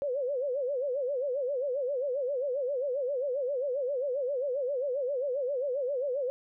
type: tone with vibrato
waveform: sine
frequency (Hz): 534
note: C5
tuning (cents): +35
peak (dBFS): -28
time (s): 0.02-6.3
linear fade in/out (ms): 0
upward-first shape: sine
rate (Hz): 7.5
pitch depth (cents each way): 160
effects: none